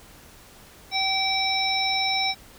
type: harmonic tone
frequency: 770 Hz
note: G5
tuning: 31 cents flat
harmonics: 1 / 3 / 5 / 7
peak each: -27 / -27 / -27 / -27 dBFS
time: 0.91-2.35 s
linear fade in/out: 50 ms
effects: pink hiss -49 dBFS RMS until 2.58 s